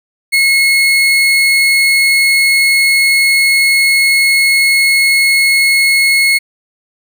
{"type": "tone", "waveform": "35% pulse", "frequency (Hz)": 2174, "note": "C#7", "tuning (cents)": -34, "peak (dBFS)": -6, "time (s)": [0.32, 6.39], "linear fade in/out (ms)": 20, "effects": []}